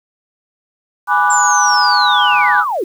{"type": "chord", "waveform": "sine", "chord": "G# half-diminished seventh", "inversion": "none", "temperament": "equal", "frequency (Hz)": [830.6, 987.8, 1174.7, 1480], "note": ["G#5", "B5", "D6", "F#6"], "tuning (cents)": [0, 0, 0, 0], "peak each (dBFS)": -15, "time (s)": [1.07, 2.65], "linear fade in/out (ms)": 50}
{"type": "linear sweep", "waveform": "sine", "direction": "down", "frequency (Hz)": [7459, 312.2], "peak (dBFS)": -15, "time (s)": [1.3, 2.84], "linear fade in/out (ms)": 5}
{"effects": ["tanh soft clip ceiling 0 dBFS", "7-bit"]}